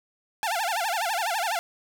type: tone with vibrato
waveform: sawtooth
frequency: 784 Hz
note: G5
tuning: in tune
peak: -21 dBFS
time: 0.43-1.59 s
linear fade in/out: 0 ms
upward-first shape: sine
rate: 12 Hz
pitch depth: 260 cents each way
effects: none